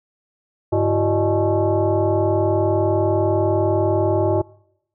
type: tone with frequency modulation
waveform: sine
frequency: 140 Hz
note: C#3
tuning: 18 cents sharp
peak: -15 dBFS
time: 0.72-4.42 s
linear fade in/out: 10 ms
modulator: 240 Hz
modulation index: 2.6
effects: noise-tail reverb RT60 0.8 s tail -25 dB re dry